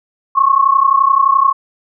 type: tone pair together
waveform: sine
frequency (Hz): 1077.1 / 1108.7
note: C6 / C#6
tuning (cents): +50 / 0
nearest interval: minor second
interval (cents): 50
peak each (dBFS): -11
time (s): 0.35-1.53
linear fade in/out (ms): 20
effects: none